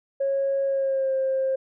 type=tone with pitch glide; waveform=sine; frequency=548 to 530.9 Hz; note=C#5 to C5; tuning=-20 to +25 cents; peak=-20 dBFS; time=0.2-1.56 s; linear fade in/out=10 ms; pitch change=-55 cents; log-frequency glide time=0.65-1.14 s; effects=tanh soft clip ceiling -17 dBFS